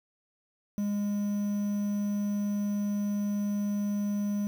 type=tone with quantisation; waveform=triangle; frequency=204.9 Hz; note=G#3; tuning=23 cents flat; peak=-25 dBFS; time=0.78-4.47 s; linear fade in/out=0 ms; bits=8; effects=none